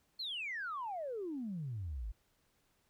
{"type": "exponential sweep", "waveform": "sine", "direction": "down", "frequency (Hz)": [4370, 47.18], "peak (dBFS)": -37, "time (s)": [0.19, 2.12], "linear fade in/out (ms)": 10, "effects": ["tanh soft clip ceiling -33 dBFS", "pink hiss -75 dBFS RMS until 2.89 s"]}